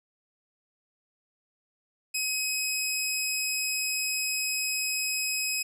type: tone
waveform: 15% pulse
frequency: 2539 Hz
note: D#7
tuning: 34 cents sharp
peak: -20 dBFS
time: 2.14-5.63 s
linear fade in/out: 10 ms
effects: none